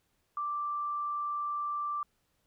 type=tone; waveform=sine; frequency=1174.7 Hz; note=D6; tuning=in tune; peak=-31 dBFS; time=0.37-2.03 s; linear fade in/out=2 ms; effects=pink hiss -75 dBFS RMS until 2.46 s